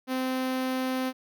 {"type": "tone with notch filter", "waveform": "sawtooth", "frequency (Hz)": 258.8, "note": "C4", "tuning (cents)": -19, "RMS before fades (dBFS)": -29, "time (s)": [0.07, 1.13], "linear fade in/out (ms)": 50, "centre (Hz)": 7500, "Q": 1.5, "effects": []}